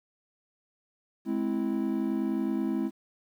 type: chord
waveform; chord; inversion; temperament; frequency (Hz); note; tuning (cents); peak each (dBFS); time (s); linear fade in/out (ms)
triangle; Ab augmented; none; equal with one note detuned; 211 / 261.6 / 329.6; Ab3 / C4 / E4; +28 / 0 / 0; -29; 1.25-2.91; 50
effects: 10-bit